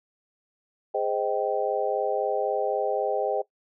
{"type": "chord", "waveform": "sine", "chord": "Ab major seventh", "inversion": "none", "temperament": "just", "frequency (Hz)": [415.3, 519.1, 623, 778.7], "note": ["Ab4", "C5", "Eb5", "G5"], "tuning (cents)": [0, -14, 2, -12], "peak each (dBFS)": -29, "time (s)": [0.94, 3.42], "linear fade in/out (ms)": 10, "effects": ["noise-tail reverb RT60 0.1 s tail -18 dB re dry"]}